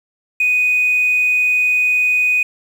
triangle tone, 2489 Hz, D#7, in tune, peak -9 dBFS, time 0.4-2.43 s, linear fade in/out 5 ms, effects tanh soft clip ceiling -9 dBFS + 7-bit

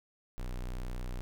square tone, 30.87 Hz, B0, in tune, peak -36 dBFS, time 0.38-1.21 s, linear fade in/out 0 ms, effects none

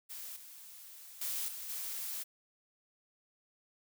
blue noise with level steps, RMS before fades -45 / -52 / -37 / -44 / -40 dBFS, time 0.09-2.24 s, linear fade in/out 20 ms, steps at 0.36 / 1.21 / 1.48 / 1.69 s, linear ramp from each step 5 ms, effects none

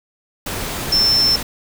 sine tone in noise, 5340 Hz, E8, 22 cents sharp, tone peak -12 dBFS, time 0.92-1.36 s, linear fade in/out 5 ms, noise pink, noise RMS -25 dBFS, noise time 0.46-1.43 s, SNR +10 dB, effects none

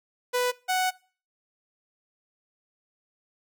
sawtooth tone pair in turn, 495.1 / 741.8 Hz, B4 / F#5, +4 / +4 cents, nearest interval perfect fifth, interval 700 cents, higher second, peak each -19 / -19 dBFS, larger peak neither, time 0.33-0.52 / 0.68-0.91 s, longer second, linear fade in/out 20 ms, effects noise-tail reverb RT60 0.4 s tail -22 dB re dry

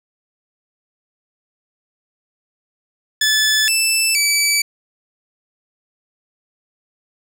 15% pulse tone with pitch steps, 1733 / 2645 / 2302 Hz, A6 / E7 / D7, -27 / +5 / -35 cents, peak -7 dBFS, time 3.21-4.62 s, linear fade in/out 5 ms, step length 470 ms, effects none

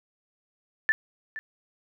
sine tone with echo, 1760 Hz, A6, in tune, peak -18 dBFS, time 0.89-0.92 s, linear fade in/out 0 ms, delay 470 ms, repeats 1, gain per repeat -15 dB, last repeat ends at 1.39 s, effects none

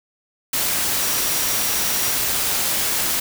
sine tone in noise, 5720 Hz, F8, 41 cents sharp, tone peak -30 dBFS, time 1.02-2.16 s, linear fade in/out 5 ms, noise white, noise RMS -21 dBFS, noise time 0.53-3.2 s, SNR -12 dB, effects none

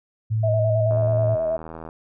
sine tone with pitch glide, 110 to 112.05 Hz, A2 to A2, 0 to +32 cents, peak -19 dBFS, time 0.3-1.36 s, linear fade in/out 20 ms, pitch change +32 cents, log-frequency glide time 0.5-1.1 s
sine tone with vibrato, 639 Hz, D#5, 46 cents sharp, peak -20 dBFS, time 0.43-1.57 s, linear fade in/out 10 ms, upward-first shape square, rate 9.3 Hz, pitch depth 33 cents each way
click train, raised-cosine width 1 ms, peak -22 dBFS, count 80, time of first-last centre 0.91-1.889 s, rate 80.7 Hz
effects none

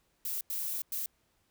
violet noise bursts at uneven times, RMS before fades -35 dBFS, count 3, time 0.25-0.41 / 0.5-0.82 / 0.92-1.06 s, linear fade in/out 2 ms, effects pink hiss -73 dBFS RMS until 1.5 s

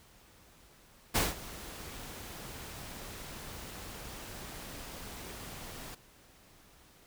pink noise with ADSR envelope, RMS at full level -26 dBFS, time 1.14-5.95 s, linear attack 20 ms, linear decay 180 ms, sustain -19 dB, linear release 7 ms, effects pink hiss -60 dBFS RMS until 7.06 s

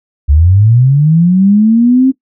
sine linear sweep, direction up, 67.4 to 268.7 Hz, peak -4 dBFS, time 0.28-2.12 s, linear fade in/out 20 ms, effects noise-tail reverb RT60 0.1 s tail -17 dB re dry

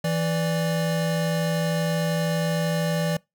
square tone pair together, 164.81 / 587.3 Hz, E3 / D5, 0 / 0 cents, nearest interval octave + minor seventh, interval 2200 cents, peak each -24 / -28 dBFS, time 0.04-3.17 s, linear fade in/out 5 ms, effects noise-tail reverb RT60 0.2 s tail -24 dB re dry

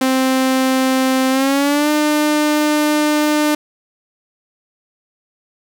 sawtooth tone with pitch glide, 261.6 to 300.5 Hz, C4 to D4, 0 to +40 cents, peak -9 dBFS, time 0.01-3.55 s, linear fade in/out 5 ms, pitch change +240 cents, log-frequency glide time 1.3-1.9 s, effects none

